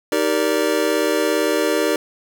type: chord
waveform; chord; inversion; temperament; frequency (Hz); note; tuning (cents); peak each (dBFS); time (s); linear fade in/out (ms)
square; Eb major seventh; none; just; 311.1 / 388.9 / 466.7 / 583.4; Eb4 / G4 / Bb4 / D5; 0 / -14 / +2 / -12; -23; 0.12-1.96; 2
effects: none